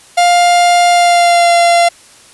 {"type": "tone with pitch glide", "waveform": "45% pulse", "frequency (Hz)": [702, 688.7], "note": ["F5", "F5"], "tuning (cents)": [9, -24], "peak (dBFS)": -6, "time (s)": [0.17, 1.89], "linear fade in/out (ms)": 10, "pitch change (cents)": -33, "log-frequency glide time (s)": [0.9, 1.53], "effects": ["white hiss -41 dBFS RMS until 2.33 s", "resampled to 24000 Hz"]}